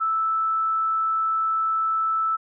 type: tone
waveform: sine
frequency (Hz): 1316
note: E6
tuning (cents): -3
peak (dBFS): -20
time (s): 0-2.37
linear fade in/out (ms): 20
effects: none